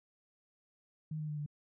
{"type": "tone with pitch steps", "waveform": "sine", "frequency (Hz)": [155.56, 152.8, 150.09, 147.42], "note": ["D#3", "D#3", "D3", "D3"], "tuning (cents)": [0, -31, 38, 7], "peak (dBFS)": -36, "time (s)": [1.11, 1.462], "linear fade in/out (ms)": 5, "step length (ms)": 88, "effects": []}